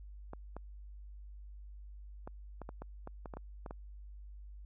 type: clicks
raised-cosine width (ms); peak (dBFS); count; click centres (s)
1; -30; 12; 0.334 / 0.566 / 2.275 / 2.617 / 2.691 / 2.82 / 3.074 / 3.258 / 3.338 / 3.37 / 3.662 / 3.709
effects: added 50 Hz sine -47 dBFS peak until 4.65 s